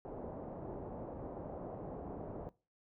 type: low-pass noise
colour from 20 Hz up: white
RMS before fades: -45 dBFS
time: 0.05-2.49 s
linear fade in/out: 0 ms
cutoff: 700 Hz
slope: 24 dB/octave
effects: noise-tail reverb RT60 0.3 s tail -20 dB re dry